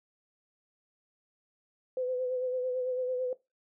sine tone with vibrato, 506 Hz, B4, 42 cents sharp, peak -29 dBFS, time 1.97-3.33 s, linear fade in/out 2 ms, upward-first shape sine, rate 9 Hz, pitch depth 33 cents each way, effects noise-tail reverb RT60 0.2 s tail -17 dB re dry

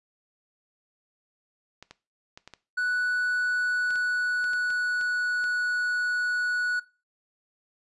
clicks, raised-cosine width 0.2 ms, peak -26 dBFS, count 12, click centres 1.826 / 1.91 / 2.375 / 2.476 / 2.537 / 3.906 / 3.957 / 4.442 / 4.534 / 4.704 / 5.012 / 5.441 s
triangle tone with pitch glide, 1480 to 1469.8 Hz, F#6 to F#6, 0 to -12 cents, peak -22 dBFS, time 2.77-6.8 s, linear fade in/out 10 ms, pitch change -12 cents, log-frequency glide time 3.12-5.6 s
effects noise-tail reverb RT60 0.3 s tail -18 dB re dry + resampled to 24000 Hz

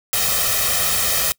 white noise with comb filter, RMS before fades -19 dBFS, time 0.13-1.32 s, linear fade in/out 0 ms, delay 1.6 ms, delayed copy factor +0.8, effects noise-tail reverb RT60 0.1 s tail -24 dB re dry

